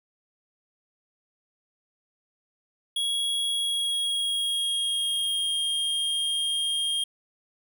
square tone with pitch glide, 3322 to 3227 Hz, G#7 to G7, 0 to +50 cents, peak -25 dBFS, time 2.96-7.04 s, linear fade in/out 5 ms, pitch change -50 cents, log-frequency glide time 3.5-5.6 s, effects none

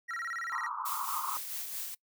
triangle tone with vibrato, 1605 Hz, G6, 40 cents sharp, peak -33 dBFS, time 0.08-0.69 s, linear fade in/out 20 ms, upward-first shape square, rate 18 Hz, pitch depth 290 cents each way
white band-pass noise, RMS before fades -37 dBFS, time 0.52-1.37 s, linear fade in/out 0 ms, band 910 to 1300 Hz, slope 96 dB/octave
blue noise with tremolo, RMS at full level -37 dBFS, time 0.85-1.95 s, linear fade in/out 10 ms, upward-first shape sine, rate 4.5 Hz, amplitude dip 40%
effects noise-tail reverb RT60 0.1 s tail -23 dB re dry

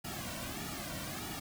pink noise with flanger, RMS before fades -41 dBFS, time 0.04-1.4 s, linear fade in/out 10 ms, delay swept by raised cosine 1.9 to 2.41 ms, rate 1.6 Hz, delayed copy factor -0.95, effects none

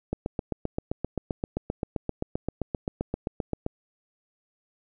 click train, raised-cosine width 2 ms, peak -14 dBFS, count 28, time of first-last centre 0.13-3.664 s, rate 7.64 Hz, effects none

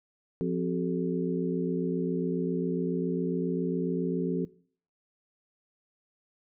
harmonic tone with a mistuned harmonic, 87.31 Hz, F2, in tune, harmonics 2 / 3 / 4 / 5, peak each -30 / -32 / -33 / -34 dBFS, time 0.41-4.45 s, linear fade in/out 0 ms, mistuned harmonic 4, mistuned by +130 cents, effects noise-tail reverb RT60 0.5 s tail -21 dB re dry

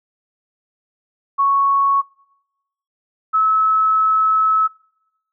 sine tone pair in turn, 1108.7 / 1296.1 Hz, C#6 / E6, 0 / -30 cents, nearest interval minor third, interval 270 cents, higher second, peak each -12 dBFS, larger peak neither, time 1.38-2.02 / 3.33-4.68 s, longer second, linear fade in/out 20 ms, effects noise-tail reverb RT60 0.9 s tail -25 dB re dry

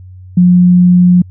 sine tone, 178.7 Hz, F3, 40 cents sharp, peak -3 dBFS, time 0.37-1.22 s, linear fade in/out 5 ms, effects added 92 Hz sine -30 dBFS peak until 1.3 s

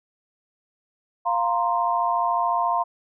sine chord, F suspended fourth, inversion none, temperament equal, 698.5 / 932.3 / 1046.5 Hz, F5 / Bb5 / C6, 0 / 0 / 0 cents, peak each -24 dBFS, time 1.25-2.84 s, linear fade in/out 20 ms, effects none

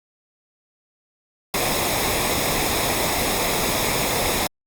pink noise with comb filter, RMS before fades -22 dBFS, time 1.54-4.47 s, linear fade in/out 2 ms, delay 0.67 ms, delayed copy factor -0.55, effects Opus 48 kbps

